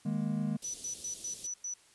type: chord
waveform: triangle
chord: D# suspended fourth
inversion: none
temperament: equal with one note detuned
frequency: 155.56 / 207.7 / 235.2 Hz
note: D#3 / G#3 / A#3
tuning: 0 / 0 / +16 cents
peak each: -33 / -31 / -34 dBFS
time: 0.05-0.57 s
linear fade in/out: 10 ms
type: band-stop noise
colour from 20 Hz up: white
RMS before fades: -45 dBFS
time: 0.62-1.47 s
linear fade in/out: 5 ms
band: 530 to 3400 Hz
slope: 24 dB/octave
type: tone bursts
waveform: sine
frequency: 5940 Hz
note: F#8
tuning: 6 cents sharp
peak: -35 dBFS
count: 6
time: 0.64-1.74 s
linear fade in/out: 5 ms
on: 100 ms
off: 100 ms
effects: white hiss -62 dBFS RMS until 1.94 s + resampled to 24000 Hz